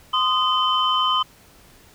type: tone cluster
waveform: sine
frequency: 1034 / 1242 / 3061 Hz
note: C6 / D#6 / G7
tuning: -21 / -3 / -42 cents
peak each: -21 dBFS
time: 0.13-1.23 s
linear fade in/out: 10 ms
effects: tanh soft clip ceiling -8 dBFS + pink hiss -51 dBFS RMS until 1.94 s